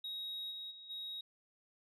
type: tone with level steps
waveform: sine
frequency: 3789 Hz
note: A#7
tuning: 27 cents sharp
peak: -38 / -42 / -50 / -40 dBFS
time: 0.04-1.21 s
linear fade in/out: 5 ms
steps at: 0.5 / 0.7 / 0.89 s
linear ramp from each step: 20 ms
effects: tanh soft clip ceiling -38 dBFS